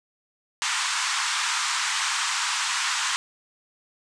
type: band-pass noise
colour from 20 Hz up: pink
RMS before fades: -26 dBFS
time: 0.62-3.16 s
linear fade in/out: 0 ms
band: 940 to 8600 Hz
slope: 48 dB/octave
effects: none